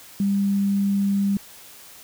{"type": "tone", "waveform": "sine", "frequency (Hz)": 199, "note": "G3", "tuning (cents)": 26, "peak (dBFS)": -18, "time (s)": [0.2, 1.37], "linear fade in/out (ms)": 2, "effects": ["white hiss -45 dBFS RMS until 2.03 s"]}